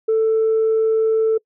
sine tone, 442.9 Hz, A4, 11 cents sharp, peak -12 dBFS, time 0.08-1.38 s, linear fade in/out 10 ms, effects noise-tail reverb RT60 0.1 s tail -26 dB re dry + tanh soft clip ceiling -11 dBFS

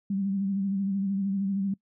sine tone with vibrato, 196 Hz, G3, in tune, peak -25 dBFS, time 0.1-1.74 s, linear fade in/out 5 ms, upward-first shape sine, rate 13 Hz, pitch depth 46 cents each way, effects noise-tail reverb RT60 0.1 s tail -23 dB re dry

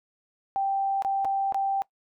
sine tone with dropouts, 784 Hz, G5, in tune, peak -23 dBFS, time 0.56-1.82 s, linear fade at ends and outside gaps 0 ms, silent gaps 1.022-1.048 / 1.247-1.252 / 1.523-1.545 s, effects noise-tail reverb RT60 0.1 s tail -21 dB re dry

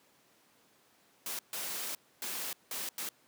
white noise bursts at uneven times, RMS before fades -38 dBFS, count 5, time 1.26-1.39 / 1.53-1.95 / 2.22-2.53 / 2.71-2.89 / 2.98-3.09 s, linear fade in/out 2 ms, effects pink hiss -66 dBFS RMS until 3.27 s + high-pass 200 Hz 12 dB/octave

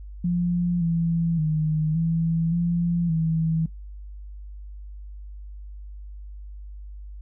sine tone with pitch steps, 175 / 166.9 / 155.3 / 164.6 / 171.6 / 161.6 Hz, F3 / E3 / D#3 / E3 / F3 / E3, +4 / +22 / -3 / -2 / -30 / -34 cents, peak -20 dBFS, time 0.24-3.66 s, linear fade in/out 5 ms, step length 570 ms, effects noise-tail reverb RT60 0.2 s tail -26 dB re dry + added 50 Hz sine -36 dBFS peak until 7.21 s

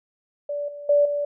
sine tone with level steps, 580 Hz, D5, 22 cents flat, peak -25 / -34 / -14 / -22 dBFS, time 0.49-1.25 s, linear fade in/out 5 ms, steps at 0.68 / 0.89 / 1.05 s, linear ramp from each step 5 ms, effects none

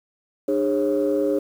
sine tone cluster, 300.5 / 407.7 / 544 Hz, D4 / G#4 / C#5, +40 / -32 / -33 cents, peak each -22 dBFS, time 0.48-1.39 s, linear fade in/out 5 ms, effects tanh soft clip ceiling -12 dBFS + 8-bit

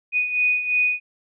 sine beating tone pair, 2480 / 2482.9 Hz, D#7 / D#7, -6 / -4 cents, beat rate 2.9 Hz, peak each -19 / -25 dBFS, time 0.12-1 s, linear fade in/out 50 ms, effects none

